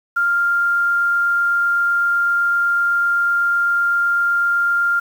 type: tone with frequency modulation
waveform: sine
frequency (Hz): 1396.9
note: F6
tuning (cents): 0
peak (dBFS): -14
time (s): 0.16-5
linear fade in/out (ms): 10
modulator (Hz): 27.9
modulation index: 0.2
effects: 7-bit